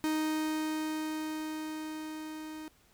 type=tone with level ramp; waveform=45% pulse; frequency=311.1 Hz; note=D#4; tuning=in tune; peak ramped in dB=-28 to -41 dBFS; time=0.04-2.68 s; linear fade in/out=0 ms; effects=pink hiss -65 dBFS RMS until 2.93 s